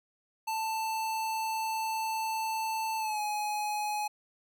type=tone with pitch glide; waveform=square; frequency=885 to 840.2 Hz; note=A5 to G#5; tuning=+10 to +20 cents; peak=-31 dBFS; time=0.47-4.08 s; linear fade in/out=10 ms; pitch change=-90 cents; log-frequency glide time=2.98-3.2 s; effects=none